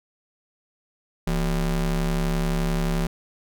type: ring-modulated tone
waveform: square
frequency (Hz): 101.3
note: G#2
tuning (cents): -43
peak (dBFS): -19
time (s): 1.27-3.07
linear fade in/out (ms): 5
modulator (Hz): 65.5
effects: none